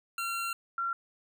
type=tone pair in turn; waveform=25% pulse / sine; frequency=1370 / 1370 Hz; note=F6 / F6; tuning=-34 / -34 cents; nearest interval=unison; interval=0 cents; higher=neither; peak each=-28 / -29 dBFS; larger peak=first; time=0.18-0.53 / 0.78-0.93 s; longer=first; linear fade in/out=2 ms; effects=none